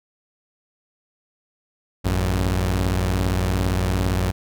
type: tone pair together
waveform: sawtooth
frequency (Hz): 55.06 / 92.6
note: A1 / F#2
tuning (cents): +2 / +2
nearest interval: major sixth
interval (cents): 900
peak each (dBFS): -19 / -17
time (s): 2.04-4.32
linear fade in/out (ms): 20
effects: none